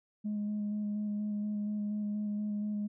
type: tone with vibrato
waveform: sine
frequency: 208.7 Hz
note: G#3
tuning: 9 cents sharp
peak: -30 dBFS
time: 0.24-2.88 s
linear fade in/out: 20 ms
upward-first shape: square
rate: 4.2 Hz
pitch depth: 12 cents each way
effects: tanh soft clip ceiling -29 dBFS